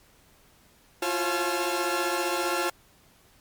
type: tone cluster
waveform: sawtooth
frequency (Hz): 342.9 / 358.1 / 540 / 858 / 1370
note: F4 / F4 / C#5 / A5 / F6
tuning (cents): -32 / +43 / -45 / -44 / -34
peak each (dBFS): -28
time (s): 1.02-2.7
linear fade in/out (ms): 5
effects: pink hiss -59 dBFS RMS until 3.4 s + MP3 96 kbps